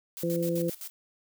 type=noise with tremolo; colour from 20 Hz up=blue; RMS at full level=-39 dBFS; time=0.17-0.9 s; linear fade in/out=0 ms; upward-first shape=square; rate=7.8 Hz; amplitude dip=80%
type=harmonic tone; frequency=169.9 Hz; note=F3; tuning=47 cents flat; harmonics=1 / 2 / 3; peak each=-30 / -30 / -30 dBFS; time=0.23-0.7 s; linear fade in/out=5 ms
effects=none